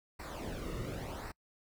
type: noise with flanger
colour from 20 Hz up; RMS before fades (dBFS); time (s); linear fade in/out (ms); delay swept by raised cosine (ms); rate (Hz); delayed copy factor
brown; -41; 0.19-1.32; 10; 0.3 to 1.26; 0.9; -0.7
effects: noise-tail reverb RT60 0.1 s tail -26 dB re dry